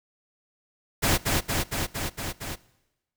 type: noise with echo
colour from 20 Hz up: pink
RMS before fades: -22 dBFS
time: 1.02-1.18 s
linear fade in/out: 20 ms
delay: 230 ms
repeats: 6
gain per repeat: -2 dB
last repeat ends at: 2.56 s
effects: noise-tail reverb RT60 1.0 s tail -21 dB re dry